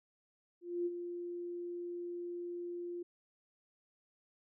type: tone with ADSR envelope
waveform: sine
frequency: 349.2 Hz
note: F4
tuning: in tune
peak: -31 dBFS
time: 0.61-3.03 s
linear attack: 250 ms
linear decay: 35 ms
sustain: -8 dB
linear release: 8 ms
effects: none